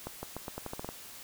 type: accelerating click train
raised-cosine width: 1 ms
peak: -23 dBFS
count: 10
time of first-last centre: 0.07-0.89 s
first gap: 160 ms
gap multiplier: 0.85
effects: white hiss -48 dBFS RMS until 1.23 s